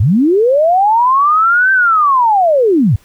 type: linear two-way sweep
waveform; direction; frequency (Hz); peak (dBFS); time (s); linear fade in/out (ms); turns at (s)
sine; up then down; 84 to 1568 to 84; -7; 0-2.96; 5; 1.72
effects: pink hiss -49 dBFS RMS until 3.04 s